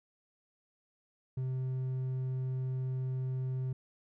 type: tone with hard clipping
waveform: sine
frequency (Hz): 129.6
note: C3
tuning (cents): -16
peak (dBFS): -33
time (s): 1.37-3.73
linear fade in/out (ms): 5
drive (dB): 3
effects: none